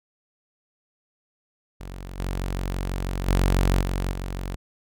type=tone with level steps; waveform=sawtooth; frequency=46.11 Hz; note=F#1; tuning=5 cents flat; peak=-31 / -22 / -14 / -20 / -25 dBFS; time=1.8-4.56 s; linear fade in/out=10 ms; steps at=2.18 / 3.27 / 3.8 / 4.11 s; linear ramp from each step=20 ms; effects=none